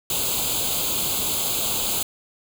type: noise with comb filter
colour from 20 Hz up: white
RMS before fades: -24 dBFS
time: 0.1-2.03 s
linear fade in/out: 2 ms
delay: 0.27 ms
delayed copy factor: +0.85
effects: none